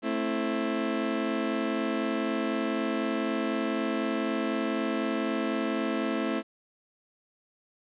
30% pulse chord, A minor, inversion none, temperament just, 220 / 264 / 330 Hz, A3 / C4 / E4, 0 / +16 / +2 cents, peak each -29 dBFS, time 0.02-6.43 s, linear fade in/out 50 ms, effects resampled to 8000 Hz + 10-bit

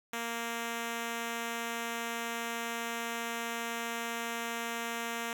5% pulse tone, 232.4 Hz, A#3, 5 cents flat, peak -23 dBFS, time 0.13-5.33 s, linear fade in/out 2 ms, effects none

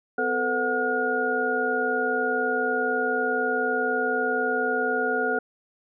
sine tone cluster, 253.4 / 444 / 504 / 732 / 1434 Hz, B3 / A4 / B4 / F#5 / F6, +45 / +16 / +35 / -19 / +45 cents, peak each -32 / -27 / -31 / -29 / -26 dBFS, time 0.18-5.39 s, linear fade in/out 5 ms, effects none

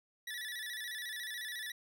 25% pulse tone with vibrato, 1831 Hz, A#6, 32 cents flat, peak -36 dBFS, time 0.27-1.72 s, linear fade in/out 5 ms, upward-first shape square, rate 14 Hz, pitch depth 85 cents each way, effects none

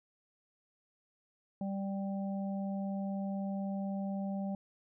harmonic tone, 196 Hz, G3, in tune, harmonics 1 / 3 / 4, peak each -34 / -44 / -46 dBFS, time 1.61-4.55 s, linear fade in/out 2 ms, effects none

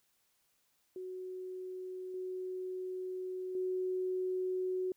sine tone with level steps, 370 Hz, F#4, in tune, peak -40 / -37 / -32 dBFS, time 0.96-4.92 s, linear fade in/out 2 ms, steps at 2.14 / 3.55 s, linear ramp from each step 2 ms, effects white hiss -75 dBFS RMS until 4.96 s

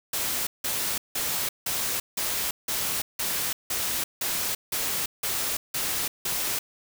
white noise bursts, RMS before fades -28 dBFS, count 13, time 0.13-6.59 s, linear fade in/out 5 ms, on 340 ms, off 170 ms, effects none

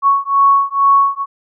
sine beating tone pair, 1108.7 / 1110.9 Hz, C#6 / C#6, 0 / +3 cents, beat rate 2.2 Hz, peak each -12 dBFS, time 0.02-1.26 s, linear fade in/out 50 ms, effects none

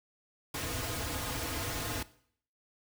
pink noise with comb filter, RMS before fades -36 dBFS, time 0.54-2.03 s, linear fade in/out 5 ms, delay 5.2 ms, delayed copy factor -0.95, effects noise-tail reverb RT60 0.6 s tail -18 dB re dry

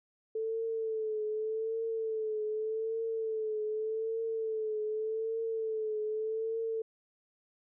sine tone with vibrato, 440 Hz, A4, in tune, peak -31 dBFS, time 0.35-6.82 s, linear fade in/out 5 ms, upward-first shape triangle, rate 0.84 Hz, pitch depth 55 cents each way, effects none

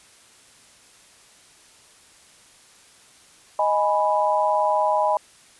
sine chord, G# minor, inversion second, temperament equal, 622.3 / 830.6 / 987.8 Hz, D#5 / G#5 / B5, 0 / 0 / 0 cents, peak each -22 / -22 / -22 dBFS, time 3.59-5.17 s, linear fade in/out 2 ms, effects white hiss -52 dBFS RMS until 5.59 s + resampled to 24000 Hz

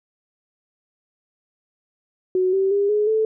sine tone with pitch steps, 370 / 385.9 / 402.6 / 419.9 / 438 Hz, F#4 / G4 / G4 / G#4 / A4, 0 / -27 / +46 / +19 / -8 cents, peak -16 dBFS, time 2.35-3.25 s, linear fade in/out 2 ms, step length 180 ms, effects none

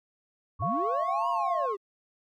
sine tone with pitch glide, 1108.7 to 1078.4 Hz, C#6 to C#6, 0 to -48 cents, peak -28 dBFS, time 0.59-1.76 s, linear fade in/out 50 ms, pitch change -48 cents, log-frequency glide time 0.92-1.35 s
triangle linear two-way sweep, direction up then down, 68.5 to 987.8 to 375.1 Hz, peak -28 dBFS, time 0.59-1.77 s, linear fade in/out 20 ms, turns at 1.29 s
sine tone with vibrato, 689 Hz, F5, 24 cents flat, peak -30 dBFS, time 0.62-1.66 s, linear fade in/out 5 ms, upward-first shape square, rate 1.6 Hz, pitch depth 10 cents each way
effects MP3 96 kbps

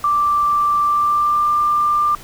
sine tone with pitch glide, 1174.7 to 1190.4 Hz, D6 to D6, 0 to +23 cents, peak -13 dBFS, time 0.04-2.15 s, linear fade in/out 2 ms, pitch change +23 cents, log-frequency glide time 0.82-1.49 s, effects pink hiss -39 dBFS RMS until 2.23 s

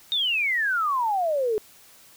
sine exponential sweep, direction down, 3734 to 414 Hz, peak -21 dBFS, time 0.12-1.58 s, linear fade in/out 0 ms, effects white hiss -52 dBFS RMS until 2.16 s

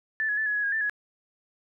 sine tone with pitch steps, 1757 / 1683 / 1753 / 1687 / 1678 / 1635 / 1772 / 1678 Hz, A6 / G#6 / A6 / G#6 / G#6 / G#6 / A6 / G#6, -3 / +23 / -7 / +27 / +17 / -28 / +12 / +17 cents, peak -24 dBFS, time 0.2-0.896 s, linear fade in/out 0 ms, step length 87 ms, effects none

